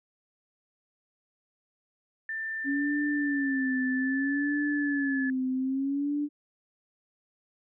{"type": "tone with pitch glide", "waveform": "sine", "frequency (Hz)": [1782, 1722.3], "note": ["A6", "A6"], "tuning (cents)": [22, -37], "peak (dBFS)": -31, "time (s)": [2.29, 5.3], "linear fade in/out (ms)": 2, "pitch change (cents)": -59, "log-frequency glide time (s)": [2.97, 5.17]}
{"type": "tone with vibrato", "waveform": "sine", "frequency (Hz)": 275, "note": "C#4", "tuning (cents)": -14, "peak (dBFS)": -26, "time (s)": [2.64, 6.29], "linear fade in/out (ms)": 50, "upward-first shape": "sine", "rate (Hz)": 0.62, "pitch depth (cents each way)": 110}
{"effects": []}